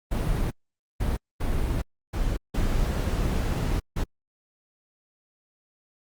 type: noise bursts at uneven times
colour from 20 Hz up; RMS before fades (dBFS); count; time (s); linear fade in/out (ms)
brown; -25; 6; 0.11-0.51 / 1-1.17 / 1.4-1.82 / 2.13-2.37 / 2.54-3.8 / 3.96-4.04; 10
effects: Opus 32 kbps